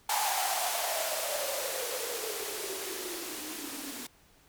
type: noise with band-pass filter sweep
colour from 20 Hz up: violet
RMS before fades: -34 dBFS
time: 0.09-4.07 s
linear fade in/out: 5 ms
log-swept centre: 850 to 260 Hz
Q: 9.4
effects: pink hiss -62 dBFS RMS until 4.48 s